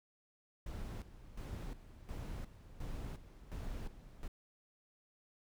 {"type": "noise with tremolo", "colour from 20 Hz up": "brown", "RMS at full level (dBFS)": -43, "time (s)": [0.66, 4.28], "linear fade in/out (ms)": 5, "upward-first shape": "square", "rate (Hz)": 1.4, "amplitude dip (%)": 75, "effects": []}